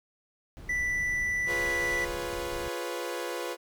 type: noise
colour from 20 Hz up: brown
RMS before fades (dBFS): -42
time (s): 0.57-2.68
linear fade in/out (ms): 0
type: tone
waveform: triangle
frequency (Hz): 1975.5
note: B6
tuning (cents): 0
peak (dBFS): -25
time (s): 0.69-2.05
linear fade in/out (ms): 5
type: chord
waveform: sawtooth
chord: C# dominant seventh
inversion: first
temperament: equal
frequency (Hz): 349.2 / 415.3 / 493.9 / 554.4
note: E#4 / G#4 / B4 / C#5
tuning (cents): 0 / 0 / 0 / 0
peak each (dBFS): -33 / -37 / -32 / -36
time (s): 1.46-3.57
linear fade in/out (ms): 50
effects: none